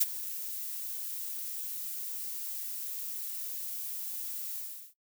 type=noise with ADSR envelope; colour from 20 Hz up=violet; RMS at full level=-22 dBFS; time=0-4.94 s; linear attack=15 ms; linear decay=28 ms; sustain=-16 dB; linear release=380 ms; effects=noise-tail reverb RT60 0.1 s tail -18 dB re dry